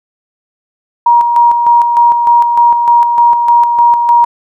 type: tone with tremolo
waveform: sine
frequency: 948 Hz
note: A#5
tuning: 29 cents sharp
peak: -3 dBFS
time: 1.06-4.25 s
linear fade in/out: 5 ms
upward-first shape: square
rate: 3.3 Hz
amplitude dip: 45%
effects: none